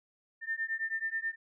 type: beating tone pair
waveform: sine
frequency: 1795 / 1804.3 Hz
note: A6 / A6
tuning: +34 / +43 cents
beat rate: 9.3 Hz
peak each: -35 / -35 dBFS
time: 0.41-1.36 s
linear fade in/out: 50 ms
effects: none